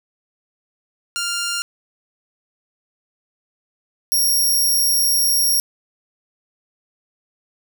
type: tone pair in turn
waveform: 10% pulse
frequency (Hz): 1396.9 / 5588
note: F6 / F8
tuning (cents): 0 / 0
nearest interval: 2 octaves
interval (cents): 2400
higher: second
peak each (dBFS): -13 / -9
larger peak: second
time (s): 1.16-1.62 / 4.12-5.6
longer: second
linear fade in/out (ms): 0
effects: none